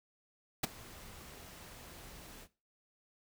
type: noise with ADSR envelope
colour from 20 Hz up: pink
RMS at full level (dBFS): -28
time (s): 0.63-2.48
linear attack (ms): 10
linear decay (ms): 13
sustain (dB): -24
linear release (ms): 61
effects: noise-tail reverb RT60 0.3 s tail -17 dB re dry